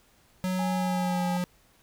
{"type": "tone with pitch glide", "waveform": "square", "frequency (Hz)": [184.8, 179.12], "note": ["F#3", "F3"], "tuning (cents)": [-2, 44], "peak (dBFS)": -27, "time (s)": [0.44, 1.44], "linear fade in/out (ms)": 0, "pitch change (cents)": -54, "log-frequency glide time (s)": [0.73, 1.25]}
{"type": "tone with vibrato", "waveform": "sine", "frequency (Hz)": 827, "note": "G#5", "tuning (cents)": -8, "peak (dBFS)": -31, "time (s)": [0.59, 1.37], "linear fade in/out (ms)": 2, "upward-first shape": "triangle", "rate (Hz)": 12, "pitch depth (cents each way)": 12}
{"effects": ["pink hiss -62 dBFS RMS until 1.82 s"]}